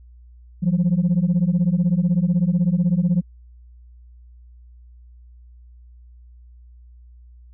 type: beating tone pair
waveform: sine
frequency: 168.3 / 184.3 Hz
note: E3 / F#3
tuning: +36 / -7 cents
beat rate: 16 Hz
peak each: -17 dBFS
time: 0.62-3.22 s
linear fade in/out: 20 ms
effects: tanh soft clip ceiling -12 dBFS + added 60 Hz sine -43 dBFS peak until 7.53 s